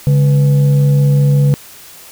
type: tone with frequency modulation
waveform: sine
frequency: 142.3 Hz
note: C#3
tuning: 46 cents sharp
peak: -7 dBFS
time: 0.07-1.54 s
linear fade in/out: 0 ms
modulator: 350 Hz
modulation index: 0.33
effects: white hiss -37 dBFS RMS until 2.11 s